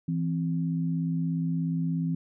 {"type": "tone pair together", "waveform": "sine", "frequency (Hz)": [165.4, 262.3], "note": ["E3", "C4"], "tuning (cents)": [6, 4], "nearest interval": "minor sixth", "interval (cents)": 798, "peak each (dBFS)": [-26, -32], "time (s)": [0.08, 2.15], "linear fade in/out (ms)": 5, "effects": []}